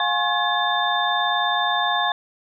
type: tone cluster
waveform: sine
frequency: 710 / 829 / 1081 / 1704 / 3594 Hz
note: F5 / G#5 / C#6 / G#6 / A7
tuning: +28 / -3 / -44 / +44 / +36 cents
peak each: -25 dBFS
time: 0-2.12 s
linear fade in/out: 2 ms
effects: none